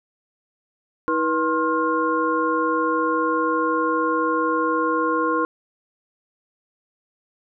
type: tone cluster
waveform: sine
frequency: 319.5 / 484.6 / 1066 / 1410 Hz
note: D#4 / B4 / C6 / F6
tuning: +46 / -33 / +32 / +16 cents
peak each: -24 / -24 / -22 / -27 dBFS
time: 1.08-5.45 s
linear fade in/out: 0 ms
effects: none